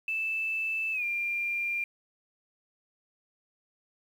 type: tone with pitch glide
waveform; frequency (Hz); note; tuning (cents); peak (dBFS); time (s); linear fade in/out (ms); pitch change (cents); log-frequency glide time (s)
sine; 2637 to 2390; E7 to D7; 0 to +30; -28; 0.08-1.84; 2; -170; 0.92-1.04
effects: 9-bit